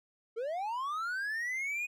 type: linear sweep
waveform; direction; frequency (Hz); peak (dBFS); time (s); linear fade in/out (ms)
triangle; up; 429.1 to 2500; -31; 0.36-1.87; 20
effects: none